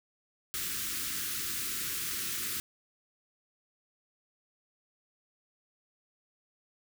white band-stop noise, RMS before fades -35 dBFS, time 0.54-2.6 s, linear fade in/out 0 ms, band 410 to 1200 Hz, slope 48 dB/octave, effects none

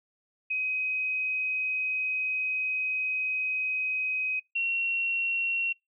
sine tone pair in turn, 2523 / 2732 Hz, D#7 / F7, +23 / -39 cents, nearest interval minor second, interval 138 cents, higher second, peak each -26 / -25 dBFS, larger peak second, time 0.5-4.4 / 4.55-5.73 s, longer first, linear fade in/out 10 ms, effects noise-tail reverb RT60 0.2 s tail -26 dB re dry

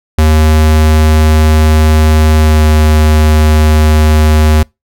square tone with pitch glide, 77.78 to 77.11 Hz, D#2 to D#2, 0 to -15 cents, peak -5 dBFS, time 0.18-4.63 s, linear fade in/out 5 ms, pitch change -15 cents, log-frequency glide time 2.38-2.64 s, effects noise-tail reverb RT60 0.2 s tail -26 dB re dry

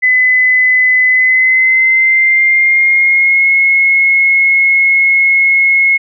sine tone with pitch glide, 2014 to 2171 Hz, B6 to C#7, +33 to -37 cents, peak -6 dBFS, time 0.02-5.98 s, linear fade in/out 20 ms, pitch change +130 cents, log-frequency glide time 1.07-3.49 s, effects none

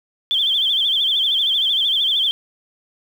sine tone with vibrato, 3316 Hz, G#7, 3 cents flat, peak -15 dBFS, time 0.31-2.31 s, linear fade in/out 0 ms, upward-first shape sine, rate 13 Hz, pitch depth 120 cents each way, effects 7-bit

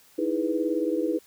sine chord, E major seventh, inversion third, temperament equal, 311.1 / 329.6 / 415.3 / 493.9 Hz, D#4 / E4 / G#4 / B4, 0 / 0 / 0 / 0 cents, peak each -28 / -28 / -31 / -29 dBFS, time 0.18-1.19 s, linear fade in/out 10 ms, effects white hiss -57 dBFS RMS until 1.26 s

